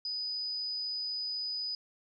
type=tone; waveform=sine; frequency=4978 Hz; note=D#8; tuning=in tune; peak=-33 dBFS; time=0.05-1.75 s; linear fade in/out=2 ms; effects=none